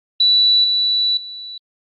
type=tone with level steps; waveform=sine; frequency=3951 Hz; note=B7; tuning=in tune; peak=-10 / -14 / -29 dBFS; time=0.2-1.58 s; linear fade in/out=5 ms; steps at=0.64 / 1.17 s; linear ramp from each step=2 ms; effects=Opus 32 kbps